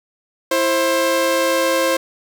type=tone pair together; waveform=sawtooth; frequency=332.7 / 530 Hz; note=E4 / C5; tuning=+16 / +22 cents; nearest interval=minor sixth; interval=806 cents; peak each=-18 / -12 dBFS; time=0.51-1.97 s; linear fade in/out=5 ms; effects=none